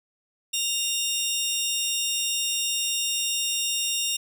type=tone pair together; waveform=20% pulse; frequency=2794 / 3691 Hz; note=F7 / A#7; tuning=0 / -18 cents; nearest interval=perfect fourth; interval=482 cents; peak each=-22 dBFS; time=0.53-4.17 s; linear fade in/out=10 ms; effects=none